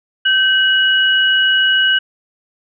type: tone pair together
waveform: sine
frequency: 1546.8 / 2920 Hz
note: G6 / F#7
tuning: -24 / -24 cents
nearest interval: major seventh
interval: 1100 cents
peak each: -13 dBFS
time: 0.25-1.99 s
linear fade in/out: 10 ms
effects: none